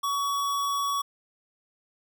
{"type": "tone", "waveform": "square", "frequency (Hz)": 1127, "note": "C#6", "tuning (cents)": 28, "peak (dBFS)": -26, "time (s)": [0.03, 1.02], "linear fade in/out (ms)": 10, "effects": []}